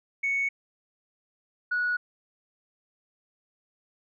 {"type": "tone pair in turn", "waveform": "sine", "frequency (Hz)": [2219, 1462.7], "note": ["C#7", "F#6"], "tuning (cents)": [1, -20], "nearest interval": "perfect fifth", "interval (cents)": 721, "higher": "first", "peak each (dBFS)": -23, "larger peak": "neither", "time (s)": [[0.23, 0.49], [1.71, 1.97]], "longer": "neither", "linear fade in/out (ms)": 10, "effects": ["tanh soft clip ceiling -20 dBFS"]}